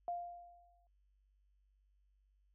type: tone with exponential decay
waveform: sine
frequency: 698.5 Hz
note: F5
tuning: in tune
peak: -35 dBFS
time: 0.08-0.87 s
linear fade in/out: 1 ms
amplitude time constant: 170 ms
effects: added 49 Hz sine -70 dBFS peak until 2.54 s